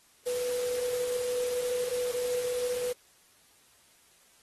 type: tone in noise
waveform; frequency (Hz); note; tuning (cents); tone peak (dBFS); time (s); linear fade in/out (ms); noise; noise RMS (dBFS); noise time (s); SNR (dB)
sine; 493.9; B4; 0; -28; 0.26-2.93; 10; white; -40; 0.26-2.93; +9
effects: white hiss -62 dBFS RMS until 4.42 s + AAC 32 kbps